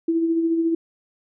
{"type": "tone with tremolo", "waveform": "sine", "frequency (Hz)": 330.1, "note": "E4", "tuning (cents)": 2, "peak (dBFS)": -16, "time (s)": [0.08, 0.75], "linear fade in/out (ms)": 5, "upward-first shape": "sine", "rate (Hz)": 14, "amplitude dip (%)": 40, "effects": []}